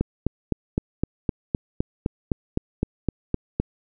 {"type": "click train", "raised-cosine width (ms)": 3, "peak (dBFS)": -8, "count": 15, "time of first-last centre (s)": [0.01, 3.6], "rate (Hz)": 3.9, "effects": []}